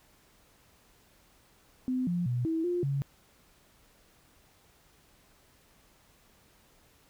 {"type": "tone with pitch steps", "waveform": "sine", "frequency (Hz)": [255.1, 175.2, 122.5, 324.5, 352.9, 139], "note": ["C4", "F3", "B2", "E4", "F4", "C#3"], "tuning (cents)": [-44, 6, -14, -27, 18, 5], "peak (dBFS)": -27, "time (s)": [1.88, 3.02], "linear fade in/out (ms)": 0, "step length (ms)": 190, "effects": ["pink hiss -63 dBFS RMS until 7.09 s"]}